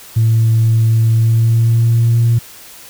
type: tone with pitch glide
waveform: sine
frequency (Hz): 112.7 to 116.81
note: A2 to A#2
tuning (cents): +42 to +4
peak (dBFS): -7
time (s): 0.16-2.39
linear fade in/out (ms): 10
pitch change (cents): +62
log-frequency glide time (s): 1.09-2.19
effects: tanh soft clip ceiling -5 dBFS + white hiss -37 dBFS RMS until 2.89 s